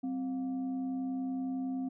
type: tone with frequency modulation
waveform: sine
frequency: 260.9 Hz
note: C4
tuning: 5 cents flat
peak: -32 dBFS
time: 0.03-1.89 s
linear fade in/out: 10 ms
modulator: 451 Hz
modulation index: 0.34
effects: none